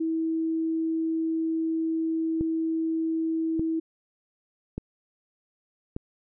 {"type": "tone", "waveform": "sine", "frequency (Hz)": 323.8, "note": "E4", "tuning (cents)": -31, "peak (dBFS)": -24, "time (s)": [0, 3.8], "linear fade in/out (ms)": 10}
{"type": "click train", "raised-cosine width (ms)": 3, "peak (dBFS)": -18, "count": 4, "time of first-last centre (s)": [2.41, 5.965], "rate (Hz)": 0.844}
{"effects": []}